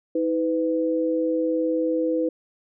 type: tone pair together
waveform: sine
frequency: 320 / 501.1 Hz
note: D#4 / B4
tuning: +49 / +25 cents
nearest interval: minor sixth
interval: 776 cents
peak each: -23 dBFS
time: 0.15-2.29 s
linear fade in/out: 5 ms
effects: none